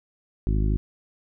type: harmonic tone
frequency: 52 Hz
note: G#1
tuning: 3 cents sharp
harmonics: 1 / 2 / 3 / 4 / 5 / 6 / 7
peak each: -21 / -27 / -31 / -33 / -35 / -37 / -38 dBFS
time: 0.47-0.77 s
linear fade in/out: 0 ms
effects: none